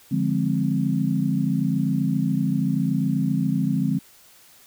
sine chord, D half-diminished seventh, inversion none, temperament equal, 146.83 / 174.61 / 207.7 / 261.6 Hz, D3 / F3 / Ab3 / C4, 0 / 0 / 0 / 0 cents, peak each -25 dBFS, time 0.11-3.99 s, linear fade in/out 10 ms, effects white hiss -52 dBFS RMS until 4.66 s

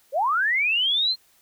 sine linear sweep, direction up, 493.9 to 4242 Hz, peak -19 dBFS, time 0.12-1.16 s, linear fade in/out 50 ms, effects white hiss -60 dBFS RMS until 1.41 s

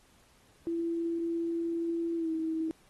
sine tone with pitch glide, 335.3 to 321.5 Hz, E4 to E4, +30 to -43 cents, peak -29 dBFS, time 0.67-2.71 s, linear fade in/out 0 ms, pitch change -73 cents, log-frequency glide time 2.16-2.3 s, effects pink hiss -64 dBFS RMS until 2.89 s + AAC 32 kbps

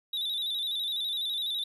triangle tone with vibrato, 3683 Hz, A#7, 22 cents flat, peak -28 dBFS, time 0.13-1.64 s, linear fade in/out 5 ms, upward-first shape square, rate 12 Hz, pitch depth 66 cents each way, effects none

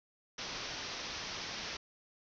white low-pass noise, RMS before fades -42 dBFS, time 0.38-1.77 s, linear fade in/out 5 ms, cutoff 6000 Hz, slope 96 dB/octave, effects none

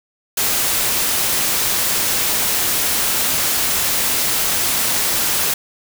white noise, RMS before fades -18 dBFS, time 0.37-5.54 s, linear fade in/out 5 ms, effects none

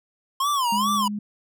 square tone with vibrato, 1046.5 Hz, C6, in tune, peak -21 dBFS, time 0.4-1.08 s, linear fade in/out 5 ms, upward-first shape sine, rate 2.4 Hz, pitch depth 200 cents each way
sine tone, 207.7 Hz, G#3, in tune, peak -26 dBFS, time 0.72-1.19 s, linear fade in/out 5 ms
effects none

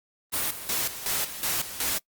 white noise with tremolo, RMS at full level -27 dBFS, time 0.32-1.99 s, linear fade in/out 20 ms, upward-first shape square, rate 2.7 Hz, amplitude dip 70%, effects noise-tail reverb RT60 0.1 s tail -24 dB re dry + Opus 32 kbps

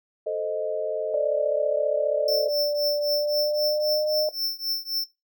sine chord, A diminished, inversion none, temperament equal, 440 / 523.3 / 622.3 Hz, A4 / C5 / Eb5, 0 / 0 / 0 cents, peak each -29 / -33 / -27 dBFS, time 0.26-2.49 s, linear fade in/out 10 ms
sine tone with pitch glide, 587.3 to 611.2 Hz, D5 to D#5, 0 to -31 cents, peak -22 dBFS, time 1.14-4.29 s, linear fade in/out 2 ms, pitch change +69 cents, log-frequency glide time 3.09-4.13 s
square tone with tremolo, 5360 Hz, E8, 28 cents sharp, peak -21 dBFS, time 2.28-5.04 s, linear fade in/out 2 ms, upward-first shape triangle, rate 3.8 Hz, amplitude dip 95%
effects noise-tail reverb RT60 0.2 s tail -17 dB re dry

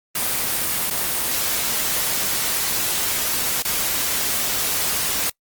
white noise with dropouts, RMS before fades -22 dBFS, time 0.15-5.3 s, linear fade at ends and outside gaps 5 ms, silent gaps 0.902-0.907 / 3.624-3.649 s, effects noise-tail reverb RT60 0.1 s tail -25 dB re dry + Opus 24 kbps

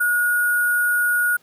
sine tone with sample-and-hold, 1448 Hz, F#6, 38 cents flat, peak -16 dBFS, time 0-1.37 s, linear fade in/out 10 ms, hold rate 11025 Hz, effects pink hiss -57 dBFS RMS until 1.42 s + high-pass 150 Hz 12 dB/octave

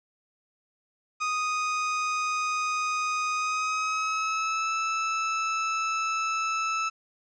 30% pulse tone with pitch glide, 1244 to 1314.2 Hz, D#6 to E6, -1 to -6 cents, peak -23 dBFS, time 1.2-6.9 s, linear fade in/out 20 ms, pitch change +95 cents, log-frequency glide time 3.35-4.72 s, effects resampled to 16000 Hz + 10-bit

